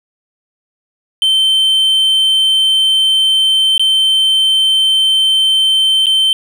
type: tone with dropouts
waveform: triangle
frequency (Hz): 3100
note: G7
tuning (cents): -20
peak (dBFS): -7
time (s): 1.22-6.33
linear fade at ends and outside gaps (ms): 1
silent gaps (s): 3.779-3.795 / 6.059-6.067
effects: none